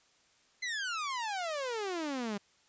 sawtooth exponential sweep, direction down, 2080 to 196 Hz, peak -30 dBFS, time 0.62-2.38 s, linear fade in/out 10 ms, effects white hiss -67 dBFS RMS until 2.68 s + resampled to 16000 Hz

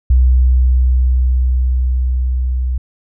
sine tone with level ramp, 63.1 Hz, B1, 38 cents sharp, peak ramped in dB -6 to -14 dBFS, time 0.1-2.78 s, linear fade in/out 5 ms, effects none

